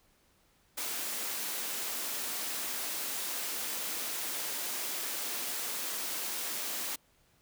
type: high-pass noise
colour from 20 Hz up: white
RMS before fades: -36 dBFS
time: 0.77-6.96 s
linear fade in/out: 10 ms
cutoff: 210 Hz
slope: 24 dB/octave
effects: pink hiss -68 dBFS RMS until 7.41 s